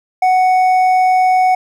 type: tone with hard clipping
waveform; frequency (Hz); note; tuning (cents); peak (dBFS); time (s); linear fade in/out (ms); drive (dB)
triangle; 742; F#5; +5; -10; 0.22-1.55; 5; 8
effects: none